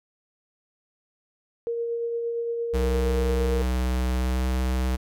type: tone with tremolo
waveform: sine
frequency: 467.1 Hz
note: A#4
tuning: 3 cents sharp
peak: -24 dBFS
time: 1.67-3.62 s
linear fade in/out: 0 ms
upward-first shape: triangle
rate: 8.7 Hz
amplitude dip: 30%
type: tone with pitch glide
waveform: square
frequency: 63 to 63.73 Hz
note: B1 to C2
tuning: +35 to -45 cents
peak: -23 dBFS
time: 2.73-4.97 s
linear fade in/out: 20 ms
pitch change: +20 cents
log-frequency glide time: 4.16-4.43 s
effects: none